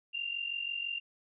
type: tone pair together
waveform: sine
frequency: 2748 / 2794 Hz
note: F7 / F7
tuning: -29 / 0 cents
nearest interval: unison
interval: 29 cents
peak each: -39 / -35 dBFS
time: 0.13-1 s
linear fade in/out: 20 ms
effects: none